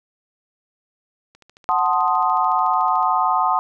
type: click train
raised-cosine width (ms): 0.2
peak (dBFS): -30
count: 24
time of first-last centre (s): 1.35-3.029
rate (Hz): 13.7
type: chord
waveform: sine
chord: F# diminished seventh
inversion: none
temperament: equal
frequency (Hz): 740 / 880 / 1046.5 / 1244.5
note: F#5 / A5 / C6 / Eb6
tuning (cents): 0 / 0 / 0 / 0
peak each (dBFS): -21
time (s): 1.69-3.59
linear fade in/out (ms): 0
effects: none